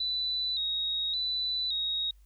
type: tone with vibrato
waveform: sine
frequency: 3876 Hz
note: B7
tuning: 33 cents flat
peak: -28 dBFS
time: 0-2.11 s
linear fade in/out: 5 ms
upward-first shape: square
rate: 0.88 Hz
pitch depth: 47 cents each way
effects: added 50 Hz sine -54 dBFS peak until 2.25 s + white hiss -72 dBFS RMS until 2.25 s